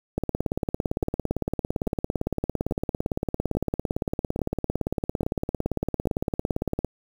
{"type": "two click trains", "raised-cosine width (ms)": 2, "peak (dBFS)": [-14, -11], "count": [7, 119], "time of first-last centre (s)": [[1.03, 6.072], [0.18, 6.847]], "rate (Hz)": [1.19, 17.7], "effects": ["7-bit"]}